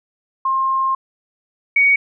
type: tone pair in turn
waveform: sine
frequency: 1063 / 2242 Hz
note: C6 / C#7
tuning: +27 / +19 cents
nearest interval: octave + minor second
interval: 1292 cents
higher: second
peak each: -15 / -10 dBFS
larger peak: second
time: 0.45-0.95 / 1.76-1.96 s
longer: first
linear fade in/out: 5 ms
effects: none